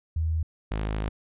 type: tone pair in turn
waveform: sine / sawtooth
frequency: 80.3 / 52.85 Hz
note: E2 / G#1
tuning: -45 / +31 cents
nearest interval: perfect fifth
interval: 724 cents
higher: first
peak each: -23 dBFS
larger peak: neither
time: 0.16-0.43 / 0.71-1.09 s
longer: second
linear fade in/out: 5 ms
effects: resampled to 8000 Hz